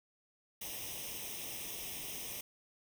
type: noise with comb filter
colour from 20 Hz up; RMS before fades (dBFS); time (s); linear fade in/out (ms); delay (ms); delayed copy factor
white; -43; 0.61-2.41; 5; 0.34; +0.8
effects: none